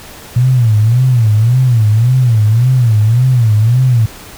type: tone with vibrato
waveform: sine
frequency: 117.2 Hz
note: A#2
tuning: 10 cents sharp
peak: -6 dBFS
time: 0.36-4.06 s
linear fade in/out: 5 ms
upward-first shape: sine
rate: 1.8 Hz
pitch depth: 180 cents each way
effects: pink hiss -33 dBFS RMS until 4.37 s